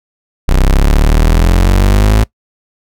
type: exponential sweep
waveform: 35% pulse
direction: up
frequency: 31.01 to 55 Hz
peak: -4 dBFS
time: 0.48-2.24 s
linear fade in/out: 10 ms
effects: noise-tail reverb RT60 0.1 s tail -22 dB re dry